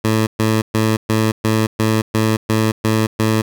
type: tone bursts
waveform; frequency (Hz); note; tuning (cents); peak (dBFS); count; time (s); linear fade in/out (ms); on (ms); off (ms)
15% pulse; 110; A2; 0; -7; 10; 0.04-3.42; 10; 230; 120
effects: none